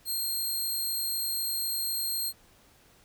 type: tone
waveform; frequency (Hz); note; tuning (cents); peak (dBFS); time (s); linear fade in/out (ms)
10% pulse; 4212; C8; +11; -22; 0.05-2.33; 50
effects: pink hiss -60 dBFS RMS until 3.04 s